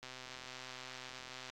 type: click train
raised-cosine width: 0.2 ms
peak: -30 dBFS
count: 189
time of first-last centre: 0.03-1.499 s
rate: 128 Hz
effects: AAC 48 kbps